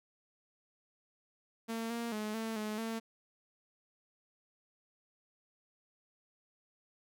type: tone with pitch steps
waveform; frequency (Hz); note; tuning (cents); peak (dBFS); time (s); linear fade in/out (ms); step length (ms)
sawtooth; 227.2 / 233.8 / 213 / 223.7 / 213.3 / 225.6; A#3 / A#3 / G#3 / A3 / G#3 / A3; -44 / +5 / +44 / +29 / +46 / +44; -32; 1.68-3; 20; 220
effects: none